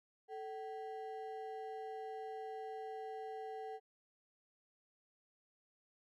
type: ring-modulated tone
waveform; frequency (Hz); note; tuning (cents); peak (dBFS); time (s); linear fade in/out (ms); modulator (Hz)
triangle; 602; D5; +43; -38; 0.28-3.8; 50; 163
effects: none